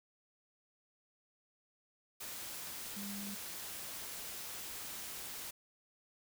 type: tone in noise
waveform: sine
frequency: 201.8 Hz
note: G#3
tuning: 49 cents flat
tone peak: -43 dBFS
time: 2.96-3.35 s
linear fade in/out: 10 ms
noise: white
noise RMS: -45 dBFS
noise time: 2.2-5.51 s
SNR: -1 dB
effects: none